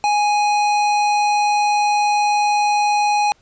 sine tone with hard clipping, 830.6 Hz, G#5, in tune, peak -16 dBFS, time 0.04-3.32 s, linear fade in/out 0 ms, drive 16 dB, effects pink hiss -57 dBFS RMS until 3.41 s + resampled to 16000 Hz

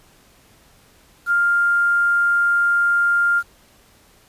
sine tone with quantisation, 1400 Hz, F6, 4 cents sharp, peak -14 dBFS, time 1.26-3.43 s, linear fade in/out 50 ms, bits 7, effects pink hiss -53 dBFS RMS until 4.28 s + resampled to 32000 Hz

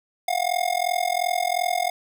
square tone with amplitude modulation, 715 Hz, F5, 41 cents sharp, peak -18 dBFS, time 0.28-1.9 s, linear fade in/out 5 ms, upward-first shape sine, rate 42.8 Hz, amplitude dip 95%, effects none

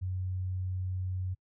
sine tone, 92.5 Hz, F#2, in tune, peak -31 dBFS, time 0.01-1.35 s, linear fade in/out 20 ms, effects noise-tail reverb RT60 0.1 s tail -26 dB re dry

